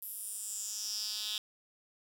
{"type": "tone with high-pass filter sweep", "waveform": "10% pulse", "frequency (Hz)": 212.1, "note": "G#3", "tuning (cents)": 37, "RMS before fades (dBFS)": -39, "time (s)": [0.02, 1.38], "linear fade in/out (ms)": 2, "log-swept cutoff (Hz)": [12000, 3600], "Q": 4.4, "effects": []}